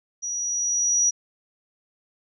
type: tone with level ramp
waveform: sine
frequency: 5810 Hz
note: F#8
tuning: 32 cents flat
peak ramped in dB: -27 to -16 dBFS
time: 0.22-1.11 s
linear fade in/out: 20 ms
effects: none